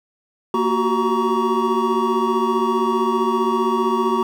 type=tone cluster; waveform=triangle; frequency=232.2 / 365.7 / 381 / 939 / 1129 Hz; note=A#3 / F#4 / G4 / A#5 / C#6; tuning=-7 / -20 / -49 / +12 / +31 cents; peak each=-21 dBFS; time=0.54-4.23 s; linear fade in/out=2 ms; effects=8-bit